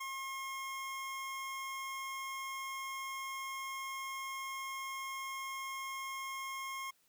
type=tone; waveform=25% pulse; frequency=1075 Hz; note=C6; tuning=47 cents sharp; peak=-36 dBFS; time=0-6.91 s; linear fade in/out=10 ms; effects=white hiss -72 dBFS RMS until 7.08 s